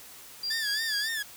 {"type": "tone with tremolo", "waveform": "sine", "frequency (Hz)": 4761, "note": "D8", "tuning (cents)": 23, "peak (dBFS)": -28, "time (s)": [0.43, 1.09], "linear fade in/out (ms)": 5, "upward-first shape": "triangle", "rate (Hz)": 4.2, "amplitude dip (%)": 60}
{"type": "tone with vibrato", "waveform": "sawtooth", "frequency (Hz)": 1734, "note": "A6", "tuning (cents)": -26, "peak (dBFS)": -26, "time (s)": [0.5, 1.23], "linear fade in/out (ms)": 10, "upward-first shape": "sine", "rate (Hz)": 3.7, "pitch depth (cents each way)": 95}
{"effects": ["white hiss -48 dBFS RMS until 1.36 s"]}